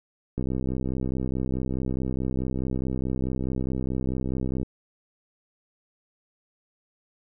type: click train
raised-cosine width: 3 ms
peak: -16 dBFS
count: 276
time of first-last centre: 0.38-4.63 s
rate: 64.7 Hz
effects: none